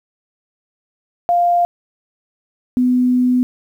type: tone pair in turn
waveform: sine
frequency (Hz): 698.5 / 250.1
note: F5 / B3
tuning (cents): 0 / +22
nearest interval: octave + tritone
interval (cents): 1778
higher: first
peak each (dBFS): -11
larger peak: neither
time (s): 1.29-1.65 / 2.77-3.43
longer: second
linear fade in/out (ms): 0
effects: 8-bit